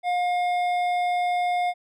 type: tone with hard clipping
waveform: sine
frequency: 713 Hz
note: F5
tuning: 36 cents sharp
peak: -23 dBFS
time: 0.03-1.74 s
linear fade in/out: 50 ms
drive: 9 dB
effects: none